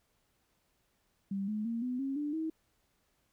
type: tone with pitch steps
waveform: sine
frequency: 196.4 / 212.9 / 230.9 / 250.3 / 271.4 / 294.3 / 319.1 Hz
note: G3 / G#3 / A#3 / B3 / C#4 / D4 / D#4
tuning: +4 / +43 / -16 / +23 / -36 / +4 / +44 cents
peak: -32 dBFS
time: 1.31-2.5 s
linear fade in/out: 5 ms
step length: 170 ms
effects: pink hiss -75 dBFS RMS until 3.32 s